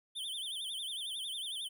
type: tone with vibrato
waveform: square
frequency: 3322 Hz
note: G#7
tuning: in tune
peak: -38 dBFS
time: 0.15-1.69 s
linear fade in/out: 20 ms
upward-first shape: sine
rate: 11 Hz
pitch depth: 160 cents each way
effects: none